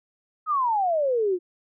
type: exponential sweep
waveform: sine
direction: down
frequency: 1292 to 344.3 Hz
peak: -20 dBFS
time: 0.46-1.39 s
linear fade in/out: 50 ms
effects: none